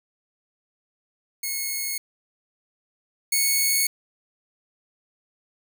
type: tone pair in turn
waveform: 5% pulse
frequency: 2181 / 2209 Hz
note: C#7 / C#7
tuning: -29 / -7 cents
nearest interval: unison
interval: 22 cents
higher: second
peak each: -16 / -9 dBFS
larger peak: second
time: 1.43-1.98 / 3.32-3.87 s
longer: neither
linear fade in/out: 5 ms
effects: none